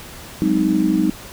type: chord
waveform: sine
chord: Ab dominant seventh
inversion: third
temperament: just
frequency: 186.89 / 207.7 / 259.6 / 311.5 Hz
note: Gb3 / Ab3 / C4 / Eb4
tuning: +18 / 0 / -13 / +2 cents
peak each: -21 / -21 / -22 / -17 dBFS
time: 0.42-1.1 s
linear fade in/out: 0 ms
effects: pink hiss -37 dBFS RMS until 1.32 s